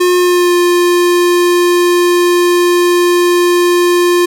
square tone with pitch glide, 358.4 to 351.8 Hz, F4 to F4, +45 to +13 cents, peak -8 dBFS, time 0-4.26 s, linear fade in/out 10 ms, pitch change -32 cents, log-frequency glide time 0.17-0.54 s, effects none

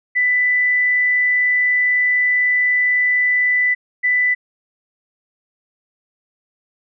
sine tone pair in turn, 1989 / 1989 Hz, B6 / B6, +12 / +12 cents, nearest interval unison, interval 0 cents, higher neither, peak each -13 dBFS, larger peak neither, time 0.15-3.75 / 4.03-4.35 s, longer first, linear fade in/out 20 ms, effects none

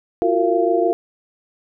sine tone cluster, 340.8 / 367.2 / 458.4 / 684 Hz, F4 / F#4 / A#4 / F5, -42 / -13 / -29 / -36 cents, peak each -20 dBFS, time 0.22-0.93 s, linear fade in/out 0 ms, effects none

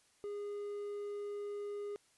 triangle tone, 410 Hz, G#4, 22 cents flat, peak -37 dBFS, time 0.24-1.96 s, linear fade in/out 0 ms, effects white hiss -70 dBFS RMS until 2.17 s + resampled to 24000 Hz

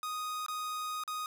45% pulse tone with dropouts, 1244.5 Hz, D#6, in tune, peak -35 dBFS, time 0.03-1.26 s, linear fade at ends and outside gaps 1 ms, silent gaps 0.463-0.483 / 1.037-1.077 s, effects none

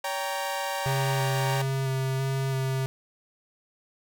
sawtooth chord, G diminished, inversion second, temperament equal with one note detuned, 565 / 784 / 932.3 Hz, Db5 / G5 / Bb5, +33 / 0 / 0 cents, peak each -29 dBFS, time 0.04-1.62 s, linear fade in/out 5 ms
square tone with vibrato, 133.7 Hz, C3, 38 cents sharp, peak -26 dBFS, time 0.86-2.86 s, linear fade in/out 0 ms, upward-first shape square, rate 1.5 Hz, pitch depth 12 cents each way
effects none

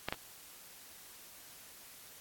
clicks, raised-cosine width 0.3 ms, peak -17 dBFS, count 2, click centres 0.086 / 0.125 s, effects white hiss -54 dBFS RMS until 2.2 s + AAC 64 kbps

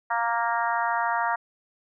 harmonic tone, 233.1 Hz, A#3, in tune, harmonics 3 / 4 / 5 / 6 / 7 / 8, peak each -29 / -26 / -31 / -31 / -34 / -34 dBFS, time 0.1-1.36 s, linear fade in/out 10 ms, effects none

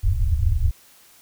pink low-pass noise, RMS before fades -19 dBFS, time 0.03-0.71 s, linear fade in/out 10 ms, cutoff 110 Hz, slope 96 dB/octave, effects white hiss -52 dBFS RMS until 1.21 s

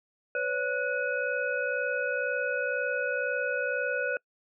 sine tone cluster, 504 / 566 / 1471 / 2535 Hz, B4 / C#5 / F#6 / D#7, +35 / +36 / -11 / +32 cents, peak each -32 / -33 / -30 / -38 dBFS, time 0.35-4.17 s, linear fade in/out 2 ms, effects noise-tail reverb RT60 0.1 s tail -26 dB re dry

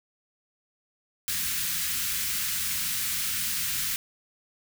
white band-stop noise, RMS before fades -29 dBFS, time 1.28-3.96 s, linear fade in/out 0 ms, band 210 to 1400 Hz, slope 24 dB/octave, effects none

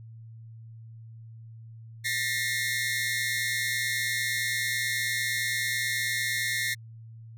sawtooth tone cluster, 1790 / 1919 / 2125 Hz, A6 / A#6 / C7, +29 / +50 / +26 cents, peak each -28 dBFS, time 2.04-6.75 s, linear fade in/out 20 ms, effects added 113 Hz sine -43 dBFS peak until 7.37 s

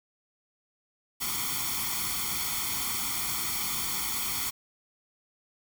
white noise with comb filter, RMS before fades -31 dBFS, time 1.2-4.51 s, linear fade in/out 20 ms, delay 0.9 ms, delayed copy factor +0.9, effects none

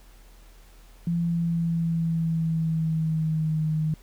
sine tone with pitch glide, 170 to 155.89 Hz, F3 to D#3, -46 to +4 cents, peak -22 dBFS, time 1.07-3.94 s, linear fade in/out 2 ms, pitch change -150 cents, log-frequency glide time 1.18-3.65 s, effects added 40 Hz sine -48 dBFS peak until 4.02 s + pink hiss -57 dBFS RMS until 4.02 s

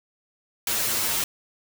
white noise with comb filter, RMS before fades -25 dBFS, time 0.67-1.24 s, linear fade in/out 2 ms, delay 8.6 ms, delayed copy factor +0.85, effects none

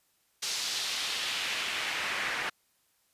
pink noise with band-pass filter sweep, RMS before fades -33 dBFS, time 0.42-2.5 s, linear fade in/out 10 ms, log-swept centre 5100 to 1700 Hz, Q 1.4, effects white hiss -71 dBFS RMS until 3.13 s + resampled to 32000 Hz

